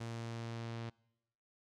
sawtooth tone with low-pass filter sweep, 115.5 Hz, A#2, 16 cents flat, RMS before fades -43 dBFS, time 0-0.9 s, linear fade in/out 10 ms, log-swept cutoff 7600 to 4300 Hz, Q 1, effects noise-tail reverb RT60 0.9 s tail -25 dB re dry

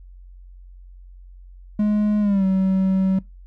triangle tone with pitch glide, 209.8 to 190.18 Hz, G#3 to F#3, +18 to +48 cents, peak -14 dBFS, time 1.79-3.19 s, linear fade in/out 5 ms, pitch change -170 cents, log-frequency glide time 2.2-2.45 s, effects noise-tail reverb RT60 0.2 s tail -22 dB re dry + added 45 Hz sine -40 dBFS peak until 3.46 s

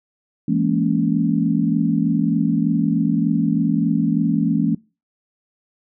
sine chord, A# half-diminished seventh, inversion second, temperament just, 167.82 / 209.8 / 233.1 / 279.7 Hz, E3 / G#3 / A#3 / C#4, +31 / +18 / 0 / +16 cents, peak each -21 dBFS, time 0.48-4.75 s, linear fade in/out 5 ms, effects noise-tail reverb RT60 0.3 s tail -23 dB re dry

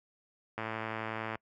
click train, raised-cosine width 0.5 ms, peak -21 dBFS, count 87, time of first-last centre 0.58-1.355 s, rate 111 Hz, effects noise-tail reverb RT60 0.1 s tail -25 dB re dry + high-pass 60 Hz 12 dB/octave

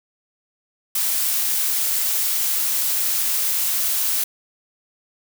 blue noise, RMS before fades -21 dBFS, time 0.95-4.24 s, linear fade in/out 5 ms, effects none

